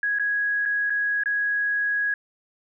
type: tone with dropouts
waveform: sine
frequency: 1661.2 Hz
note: G#6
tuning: in tune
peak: -21 dBFS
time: 0.03-2.14 s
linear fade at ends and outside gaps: 2 ms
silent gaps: 0.187-0.196 / 0.654-0.658 / 0.898-0.903 / 1.236-1.258 s
effects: none